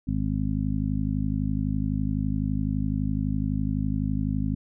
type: harmonic tone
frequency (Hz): 51.9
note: G#1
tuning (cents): 0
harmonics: 1 / 2 / 3 / 4 / 5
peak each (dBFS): -30 / -30 / -30 / -30 / -30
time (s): 0.07-4.55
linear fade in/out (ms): 10
effects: none